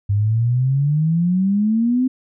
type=exponential sweep; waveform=sine; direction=up; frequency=99 to 261.6 Hz; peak=-14 dBFS; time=0.09-2.08 s; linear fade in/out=10 ms; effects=none